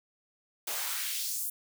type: noise with high-pass filter sweep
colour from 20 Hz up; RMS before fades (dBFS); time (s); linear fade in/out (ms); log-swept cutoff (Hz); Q
white; -34; 0.67-1.5; 5; 450 to 11000; 1.3
effects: none